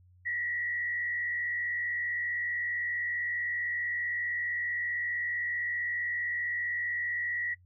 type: tone with frequency modulation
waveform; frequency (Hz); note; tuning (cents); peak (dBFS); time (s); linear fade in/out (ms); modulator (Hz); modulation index
sine; 1926; B6; -44; -30; 0.25-7.55; 20; 75.4; 0.7
effects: noise-tail reverb RT60 0.1 s tail -24 dB re dry + added 90 Hz sine -57 dBFS peak until 7.65 s

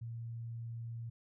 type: tone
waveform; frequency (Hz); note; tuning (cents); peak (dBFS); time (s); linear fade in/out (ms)
sine; 115.9; A#2; -10; -40; 0.01-1.1; 10
effects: none

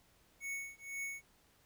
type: tone with tremolo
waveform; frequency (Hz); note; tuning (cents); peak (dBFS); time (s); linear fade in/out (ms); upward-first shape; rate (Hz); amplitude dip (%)
square; 2216; C#7; -1; -38; 0.4-1.22; 50; triangle; 2; 100
effects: pink hiss -69 dBFS RMS until 1.65 s

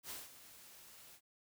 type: noise with ADSR envelope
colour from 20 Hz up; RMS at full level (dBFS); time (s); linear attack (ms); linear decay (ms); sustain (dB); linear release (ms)
white; -45; 0.03-1.21; 73; 180; -13; 73
effects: none

